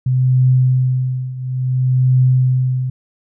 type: tone with tremolo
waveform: sine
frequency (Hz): 128.3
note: C3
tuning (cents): -34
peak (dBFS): -8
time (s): 0.06-2.9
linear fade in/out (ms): 5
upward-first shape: triangle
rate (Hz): 0.58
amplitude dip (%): 85
effects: none